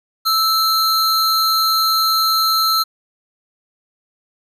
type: tone pair together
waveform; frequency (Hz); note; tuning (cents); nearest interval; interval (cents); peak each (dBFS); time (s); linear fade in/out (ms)
square; 1315 / 4175; E6 / C8; -5 / -5; octave + minor sixth; 2000; -17 / -17; 0.25-2.84; 20
effects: resampled to 32000 Hz